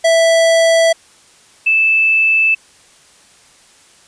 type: tone pair in turn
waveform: square / sine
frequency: 659.3 / 2632 Hz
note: E5 / E7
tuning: 0 / -3 cents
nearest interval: 2 octaves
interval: 2397 cents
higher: second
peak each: -9 dBFS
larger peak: neither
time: 0.04-0.93 / 1.66-2.55 s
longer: neither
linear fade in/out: 10 ms
effects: white hiss -47 dBFS RMS until 4.07 s + resampled to 22050 Hz